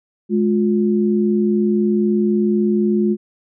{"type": "tone pair together", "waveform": "sine", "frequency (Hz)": [211.1, 355], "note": ["G#3", "F4"], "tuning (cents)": [29, 28], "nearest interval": "major sixth", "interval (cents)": 899, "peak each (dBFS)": [-15, -18], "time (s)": [0.29, 3.17], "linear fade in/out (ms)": 50, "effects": []}